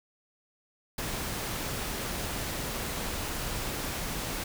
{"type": "noise", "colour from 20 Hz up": "pink", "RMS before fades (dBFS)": -34, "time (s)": [0.98, 4.44], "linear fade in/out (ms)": 5, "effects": []}